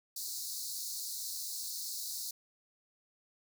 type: high-pass noise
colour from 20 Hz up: pink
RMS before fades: -40 dBFS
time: 0.16-2.31 s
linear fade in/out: 5 ms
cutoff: 4000 Hz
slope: 96 dB/octave
effects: none